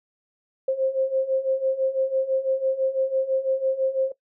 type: beating tone pair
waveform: sine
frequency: 526 / 532 Hz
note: C5 / C5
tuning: +9 / +29 cents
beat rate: 6 Hz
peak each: -26 / -22 dBFS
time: 0.68-4.12 s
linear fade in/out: 5 ms
effects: noise-tail reverb RT60 0.1 s tail -19 dB re dry